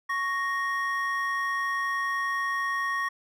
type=tone pair together; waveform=triangle; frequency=1108.7 / 1864.6 Hz; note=C#6 / A#6; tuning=0 / 0 cents; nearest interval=major sixth; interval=900 cents; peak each=-27 dBFS; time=0.09-3.09 s; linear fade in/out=10 ms; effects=none